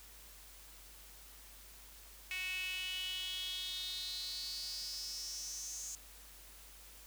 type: tone with high-pass filter sweep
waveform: sawtooth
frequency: 370 Hz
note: F#4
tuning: in tune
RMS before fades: -42 dBFS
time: 2.31-5.95 s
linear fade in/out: 0 ms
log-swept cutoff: 2400 to 6700 Hz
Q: 7.4
effects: added 50 Hz sine -59 dBFS peak until 7.06 s + white hiss -57 dBFS RMS until 7.06 s